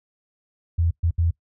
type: tone bursts at uneven times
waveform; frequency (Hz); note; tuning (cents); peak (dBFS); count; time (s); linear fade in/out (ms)
sine; 84.1; E2; +35; -17; 3; 0.78-0.91 / 1.03-1.11 / 1.18-1.31; 10
effects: noise-tail reverb RT60 0.1 s tail -21 dB re dry